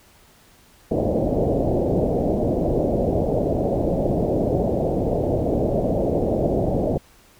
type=low-pass noise; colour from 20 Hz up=white; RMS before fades=-21 dBFS; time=0.91-6.98 s; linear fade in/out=5 ms; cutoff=660 Hz; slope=48 dB/octave; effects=pink hiss -53 dBFS RMS until 7.39 s